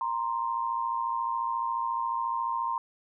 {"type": "tone pair together", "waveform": "sine", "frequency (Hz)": [932.3, 1046.5], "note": ["A#5", "C6"], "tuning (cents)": [0, 0], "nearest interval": "major second", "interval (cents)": 200, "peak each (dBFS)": [-30, -30], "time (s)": [0.01, 2.78], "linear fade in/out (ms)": 2, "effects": []}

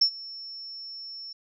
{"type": "tone with ADSR envelope", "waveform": "sine", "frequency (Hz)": 5400, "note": "E8", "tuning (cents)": 41, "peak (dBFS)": -15, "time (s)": [0.01, 1.33], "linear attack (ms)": 8, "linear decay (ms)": 80, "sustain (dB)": -22, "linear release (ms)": 7, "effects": []}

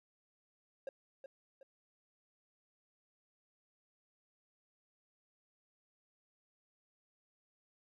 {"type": "tone with echo", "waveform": "triangle", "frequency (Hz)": 540, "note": "C#5", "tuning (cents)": -45, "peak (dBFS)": -37, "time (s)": [0.87, 0.89], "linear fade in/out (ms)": 2, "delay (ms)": 370, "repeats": 2, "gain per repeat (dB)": -8, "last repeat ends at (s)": 1.63, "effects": []}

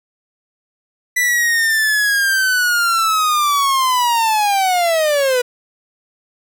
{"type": "linear sweep", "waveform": "45% pulse", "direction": "down", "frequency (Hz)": [1986, 485.2], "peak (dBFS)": -13, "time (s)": [1.16, 5.42], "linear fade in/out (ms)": 10, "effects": []}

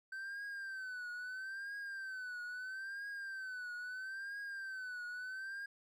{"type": "tone with vibrato", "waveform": "triangle", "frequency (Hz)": 1543, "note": "G6", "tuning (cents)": -28, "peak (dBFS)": -40, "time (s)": [0.12, 5.66], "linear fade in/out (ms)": 5, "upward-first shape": "triangle", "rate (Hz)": 0.76, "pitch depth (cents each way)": 110, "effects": []}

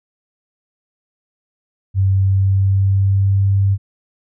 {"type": "tone with pitch glide", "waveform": "sine", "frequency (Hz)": [96.4, 98.37], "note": ["G2", "G2"], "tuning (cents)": [-28, 7], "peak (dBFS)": -11, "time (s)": [1.94, 3.78], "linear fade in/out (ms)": 50, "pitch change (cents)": 35, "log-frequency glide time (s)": [2.14, 3.49], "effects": []}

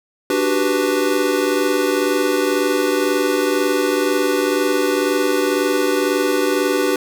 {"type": "chord", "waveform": "square", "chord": "G major seventh", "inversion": "second", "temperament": "equal", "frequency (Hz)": [293.7, 370, 392, 493.9], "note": ["D4", "F#4", "G4", "B4"], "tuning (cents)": [0, 0, 0, 0], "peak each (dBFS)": -22, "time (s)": [0.3, 6.96], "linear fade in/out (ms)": 2, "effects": []}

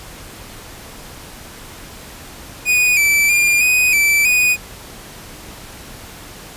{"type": "tone with pitch steps", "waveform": "45% pulse", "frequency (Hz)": [2473, 2321, 2403, 2493, 2325, 2478], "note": ["D#7", "D7", "D7", "D#7", "D7", "D#7"], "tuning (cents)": [-11, -21, 39, 3, -18, -8], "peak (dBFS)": -11, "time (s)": [2.65, 4.57], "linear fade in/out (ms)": 50, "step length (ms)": 320, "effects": ["pink hiss -36 dBFS RMS until 6.56 s", "resampled to 32000 Hz"]}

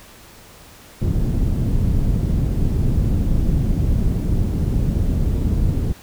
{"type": "low-pass noise", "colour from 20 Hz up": "pink", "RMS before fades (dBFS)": -18, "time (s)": [1.01, 5.93], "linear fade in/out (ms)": 10, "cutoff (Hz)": 200, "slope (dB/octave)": 12, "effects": ["pink hiss -44 dBFS RMS until 6.02 s"]}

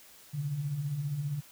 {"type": "beating tone pair", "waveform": "sine", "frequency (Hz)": [130.81, 145.81], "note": ["C3", "D3"], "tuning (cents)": [0, -12], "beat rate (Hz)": 15, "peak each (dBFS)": [-40, -31], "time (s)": [0.33, 1.41], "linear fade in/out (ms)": 20, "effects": ["white hiss -55 dBFS RMS until 1.51 s"]}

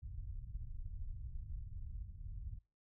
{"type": "low-pass noise", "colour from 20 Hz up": "pink", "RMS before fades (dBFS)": -45, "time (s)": [0.02, 2.59], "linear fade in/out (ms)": 20, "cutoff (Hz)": 100, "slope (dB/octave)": 24, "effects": ["noise-tail reverb RT60 0.3 s tail -25 dB re dry"]}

